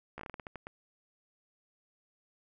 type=slowing click train; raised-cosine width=0.5 ms; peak=-27 dBFS; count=11; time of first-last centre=0.18-0.669 s; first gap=14 ms; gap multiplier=1.26; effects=none